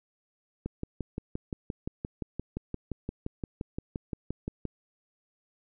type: click train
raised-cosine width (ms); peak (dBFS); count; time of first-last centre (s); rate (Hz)
3; -20; 24; 0.66-4.653; 5.76
effects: none